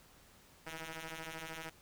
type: ring-modulated tone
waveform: 5% pulse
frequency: 160.5 Hz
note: E3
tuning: 46 cents flat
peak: -29 dBFS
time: 0.66-1.7 s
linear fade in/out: 10 ms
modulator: 1130 Hz
effects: pink hiss -62 dBFS RMS until 1.81 s